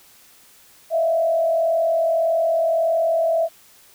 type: tone with frequency modulation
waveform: sine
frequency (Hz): 659.3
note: E5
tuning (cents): 0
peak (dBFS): -16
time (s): 0.9-3.49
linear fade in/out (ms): 50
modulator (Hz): 41.7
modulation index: 0.61
effects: white hiss -51 dBFS RMS until 3.94 s